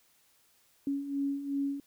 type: beating tone pair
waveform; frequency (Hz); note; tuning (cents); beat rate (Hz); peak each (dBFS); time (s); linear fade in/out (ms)
sine; 277.2 / 279.9; C#4 / C#4; 0 / +17; 2.7; -37 / -31; 0.87-1.8; 2
effects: white hiss -67 dBFS RMS until 1.86 s